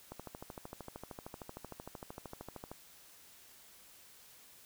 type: click train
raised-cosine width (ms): 1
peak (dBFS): -30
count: 35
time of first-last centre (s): 0.12-2.715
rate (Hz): 13.1
effects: white hiss -59 dBFS RMS until 4.65 s